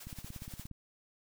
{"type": "noise with tremolo", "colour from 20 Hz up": "white", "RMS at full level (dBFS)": -48, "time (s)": [0, 0.67], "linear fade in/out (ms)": 5, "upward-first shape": "triangle", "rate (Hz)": 12, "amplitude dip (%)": 75}
{"type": "click train", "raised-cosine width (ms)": 5, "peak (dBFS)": -32, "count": 12, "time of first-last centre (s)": [0.07, 0.713], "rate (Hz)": 17.1}
{"effects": []}